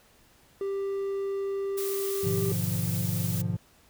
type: tone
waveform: triangle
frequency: 393.7 Hz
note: G4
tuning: 8 cents sharp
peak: -26 dBFS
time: 0.61-2.52 s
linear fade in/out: 2 ms
type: noise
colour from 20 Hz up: blue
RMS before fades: -36 dBFS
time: 1.77-3.42 s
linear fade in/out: 10 ms
type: chord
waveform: triangle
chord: G# diminished seventh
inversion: none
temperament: equal with one note detuned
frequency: 103.83 / 123.47 / 150.18 / 174.61 Hz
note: G#2 / B2 / D3 / F3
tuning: 0 / 0 / +39 / 0 cents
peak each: -29 / -31 / -33 / -29 dBFS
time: 2.23-3.57 s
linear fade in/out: 10 ms
effects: pink hiss -60 dBFS RMS until 3.89 s